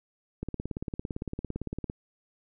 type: click train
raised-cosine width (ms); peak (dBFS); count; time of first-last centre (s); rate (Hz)
3; -20; 27; 0.43-1.899; 17.7
effects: none